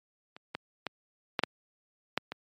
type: clicks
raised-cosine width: 0.3 ms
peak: -30 / -17 / -16 / -10 / -8 / -10 / -20 dBFS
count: 7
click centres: 0.365 / 0.55 / 0.867 / 1.392 / 1.436 / 2.176 / 2.32 s
effects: high-pass 150 Hz 12 dB/octave + MP3 64 kbps